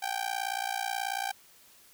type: tone with amplitude modulation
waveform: sawtooth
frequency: 784 Hz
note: G5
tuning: in tune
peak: -23 dBFS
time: 0.02-1.32 s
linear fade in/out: 10 ms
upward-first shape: sine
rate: 58.4 Hz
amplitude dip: 95%
effects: white hiss -58 dBFS RMS until 1.93 s